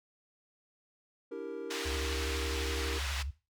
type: chord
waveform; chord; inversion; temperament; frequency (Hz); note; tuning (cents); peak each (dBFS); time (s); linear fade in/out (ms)
triangle; E half-diminished seventh; third; equal with one note detuned; 290.3 / 329.6 / 392 / 466.2; D4 / E4 / G4 / Bb4; -20 / 0 / 0 / 0; -43 / -43 / -41 / -38; 1.31-2.99; 10
type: band-pass noise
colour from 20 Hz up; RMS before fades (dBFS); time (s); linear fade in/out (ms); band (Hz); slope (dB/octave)
white; -39; 1.7-3.23; 10; 860 to 4000; 12
type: tone with vibrato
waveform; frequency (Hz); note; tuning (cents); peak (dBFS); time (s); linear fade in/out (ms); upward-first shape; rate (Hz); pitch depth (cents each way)
sine; 69.3; C#2; 0; -35; 1.85-3.31; 10; sine; 12; 140
effects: noise-tail reverb RT60 0.3 s tail -17 dB re dry